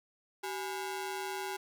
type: ring-modulated tone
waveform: sawtooth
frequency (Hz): 607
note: D#5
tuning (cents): -43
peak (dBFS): -29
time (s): 0.43-1.57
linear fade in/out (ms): 10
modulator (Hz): 224
effects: none